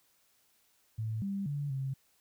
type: tone with pitch steps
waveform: sine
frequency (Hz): 110.4 / 197.6 / 143.9 / 134.4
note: A2 / G3 / D3 / C3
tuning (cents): +6 / +14 / -35 / +47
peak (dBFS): -32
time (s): 0.98-1.94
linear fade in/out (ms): 10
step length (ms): 240
effects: white hiss -70 dBFS RMS until 2.2 s